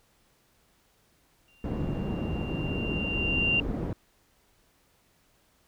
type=tone with exponential growth; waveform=sine; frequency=2779 Hz; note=F7; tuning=9 cents flat; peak=-21 dBFS; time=1.48-3.6 s; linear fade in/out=2 ms; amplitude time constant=460 ms
type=low-pass noise; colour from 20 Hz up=white; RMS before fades=-31 dBFS; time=1.64-3.93 s; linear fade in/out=2 ms; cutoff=280 Hz; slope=12 dB/octave
effects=pink hiss -66 dBFS RMS until 5.67 s